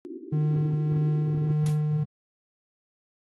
white band-pass noise, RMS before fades -39 dBFS, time 0.05-1.52 s, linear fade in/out 0 ms, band 260 to 380 Hz, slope 96 dB/octave
triangle tone with tremolo, 151.4 Hz, D#3, 47 cents flat, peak -19 dBFS, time 0.32-2.04 s, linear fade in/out 10 ms, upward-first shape sine, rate 1.7 Hz, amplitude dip 25%
white noise with exponential decay, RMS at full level -37 dBFS, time 1.66-1.83 s, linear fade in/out 2 ms, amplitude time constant 36 ms
effects AAC 32 kbps

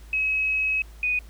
sine tone pair in turn, 2559 / 2483 Hz, D#7 / D#7, +48 / -4 cents, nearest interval minor second, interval 52 cents, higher first, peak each -21 dBFS, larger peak neither, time 0.13-0.82 / 1.03-1.19 s, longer first, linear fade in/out 2 ms, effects added 54 Hz sine -42 dBFS peak until 1.29 s + pink hiss -54 dBFS RMS until 1.29 s

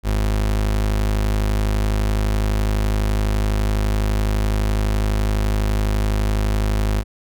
35% pulse tone, 51.91 Hz, G#1, in tune, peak -15 dBFS, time 0.03-7.04 s, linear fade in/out 50 ms, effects none

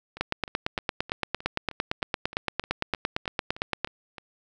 two click trains, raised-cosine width 0.3 ms, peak -9 / -24 dBFS, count 33 / 14, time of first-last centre 0.21-3.846 / 0.17-4.182 s, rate 8.8 / 3.24 Hz, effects none

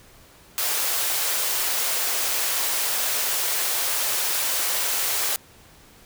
white high-pass noise, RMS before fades -24 dBFS, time 0.58-5.36 s, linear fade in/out 0 ms, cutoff 400 Hz, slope 24 dB/octave, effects pink hiss -51 dBFS RMS until 6.05 s

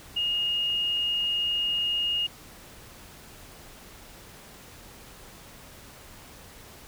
sine tone, 2853 Hz, F7, 36 cents sharp, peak -24 dBFS, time 0.16-2.27 s, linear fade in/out 10 ms
click train, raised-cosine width 0.5 ms, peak -33 dBFS, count 6, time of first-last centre 0.43-1.785 s, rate 3.69 Hz
effects pink hiss -48 dBFS RMS until 6.87 s

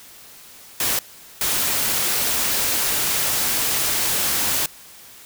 white noise bursts at uneven times, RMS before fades -21 dBFS, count 2, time 0.8-0.99 / 1.41-4.66 s, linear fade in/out 2 ms, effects white hiss -44 dBFS RMS until 5.25 s

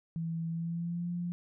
sine tone with pitch glide, 164.81 to 174.51 Hz, E3 to F3, 0 to -1 cents, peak -32 dBFS, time 0.16-1.32 s, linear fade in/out 0 ms, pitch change +99 cents, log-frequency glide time 0.49-1.1 s, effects none

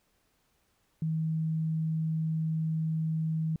sine tone, 159.5 Hz, D#3, 43 cents sharp, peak -27 dBFS, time 1.02-3.56 s, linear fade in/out 2 ms, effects pink hiss -72 dBFS RMS until 3.6 s

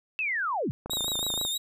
sine linear sweep, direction down, 2688 to 86 Hz, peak -26 dBFS, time 0.19-0.71 s, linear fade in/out 0 ms
click train, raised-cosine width 1 ms, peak -22 dBFS, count 17, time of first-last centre 0.86-1.45 s, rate 27.1 Hz
sawtooth tone with vibrato, 3729 Hz, A#7, in tune, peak -25 dBFS, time 0.9-1.58 s, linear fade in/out 10 ms, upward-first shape sine, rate 6.3 Hz, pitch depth 59 cents each way
effects none

